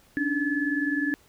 sine tone cluster, 279.6 / 299.3 / 1720 Hz, C#4 / D4 / A6, +15 / +33 / -40 cents, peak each -28 dBFS, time 0.17-1.14 s, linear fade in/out 0 ms, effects pink hiss -59 dBFS RMS until 1.28 s

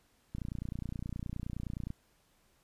click train, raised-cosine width 5 ms, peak -26 dBFS, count 47, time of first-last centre 0.35-1.904 s, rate 29.6 Hz, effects pink hiss -70 dBFS RMS until 2.63 s + resampled to 32000 Hz

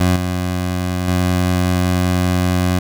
20% pulse tone with level steps, 90.5 Hz, F#2, 38 cents flat, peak -7 / -13 / -9 dBFS, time 0-2.79 s, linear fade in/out 5 ms, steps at 0.16 / 1.08 s, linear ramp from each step 2 ms, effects none

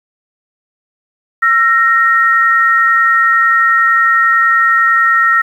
sine tone pair together, 1344.5 / 1864.7 Hz, E6 / A#6, +34 / 0 cents, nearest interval tritone, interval 566 cents, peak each -10 dBFS, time 1.42-5.42 s, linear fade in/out 10 ms, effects 7-bit

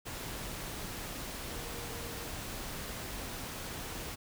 sine tone in noise, 471.4 Hz, A#4, 19 cents sharp, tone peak -49 dBFS, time 1.5-2.29 s, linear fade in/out 20 ms, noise pink, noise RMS -41 dBFS, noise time 0.05-4.16 s, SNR -11 dB, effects none

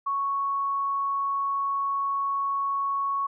sine tone, 1108.7 Hz, C#6, in tune, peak -24 dBFS, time 0.06-3.27 s, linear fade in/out 10 ms, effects none

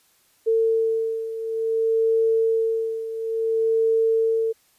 sine beating tone pair, 449.5 / 450.07 Hz, A4 / A4, +37 / +39 cents, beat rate 0.57 Hz, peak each -20 / -25 dBFS, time 0.46-4.53 s, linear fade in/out 20 ms, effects white hiss -61 dBFS RMS until 4.78 s + resampled to 32000 Hz

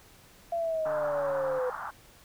sine exponential sweep, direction down, 685 to 498.7 Hz, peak -27 dBFS, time 0.52-1.7 s, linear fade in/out 5 ms
pink band-pass noise, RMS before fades -38 dBFS, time 0.85-1.91 s, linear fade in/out 10 ms, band 740 to 1500 Hz, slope 48 dB/octave
click train, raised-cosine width 1 ms, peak -32 dBFS, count 107, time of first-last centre 0.86-1.586 s, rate 146 Hz
effects pink hiss -56 dBFS RMS until 2.24 s

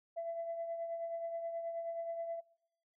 sine tone with tremolo, 670 Hz, E5, 28 cents sharp, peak -34 dBFS, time 0.16-2.41 s, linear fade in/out 20 ms, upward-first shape triangle, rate 9.4 Hz, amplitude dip 55%, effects noise-tail reverb RT60 0.9 s tail -26 dB re dry + tanh soft clip ceiling -32 dBFS

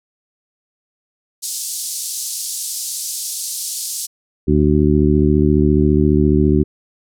white band-pass noise, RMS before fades -25 dBFS, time 1.42-4.07 s, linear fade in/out 20 ms, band 4600 to 11000 Hz, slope 24 dB/octave
harmonic tone, 74.6 Hz, D2, 28 cents sharp, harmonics 1 / 2 / 3 / 4 / 5, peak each -17 / -17 / -17 / -17 / -17 dBFS, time 4.47-6.64 s, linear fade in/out 20 ms
effects none

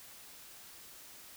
silence, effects white hiss -53 dBFS RMS until 1.36 s

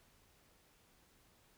silence, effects pink hiss -69 dBFS RMS until 1.57 s

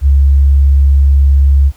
sine tone, 69.3 Hz, C#2, in tune, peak -4 dBFS, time 0.01-1.72 s, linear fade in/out 50 ms, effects pink hiss -46 dBFS RMS until 1.76 s

